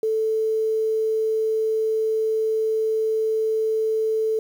sine tone, 440 Hz, A4, in tune, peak -19 dBFS, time 0.03-4.39 s, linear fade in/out 2 ms, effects 8-bit

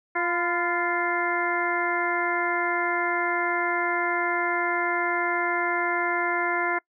harmonic tone with a mistuned harmonic, 349.2 Hz, F4, in tune, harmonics 1 / 2 / 3 / 4 / 5 / 6, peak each -30 / -30 / -30 / -30 / -30 / -30 dBFS, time 0.15-6.79 s, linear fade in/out 10 ms, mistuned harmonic 3, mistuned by -47 cents, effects noise-tail reverb RT60 0.1 s tail -24 dB re dry

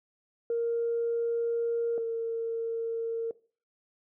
sine tone pair in turn, 466.2 / 457.7 Hz, A#4 / A#4, 0 / -32 cents, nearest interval unison, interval 32 cents, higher first, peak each -25 / -28 dBFS, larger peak first, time 0.5-1.98 / 1.98-3.31 s, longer first, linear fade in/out 2 ms, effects noise-tail reverb RT60 0.4 s tail -20 dB re dry + tanh soft clip ceiling -21 dBFS

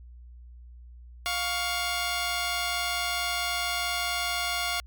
10% pulse tone pair together, 704 / 1117.5 Hz, F5 / C#6, +14 / +14 cents, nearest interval minor sixth, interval 800 cents, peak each -20 / -23 dBFS, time 1.26-4.8 s, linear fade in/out 0 ms, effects added 60 Hz sine -44 dBFS peak until 4.86 s + MP3 96 kbps

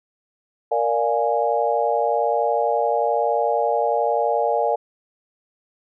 sine chord, Bb dominant seventh, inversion none, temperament equal, 466.2 / 587.3 / 698.5 / 830.6 Hz, Bb4 / D5 / F5 / Ab5, 0 / 0 / 0 / 0 cents, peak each -23 dBFS, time 0.71-4.76 s, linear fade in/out 10 ms, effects none

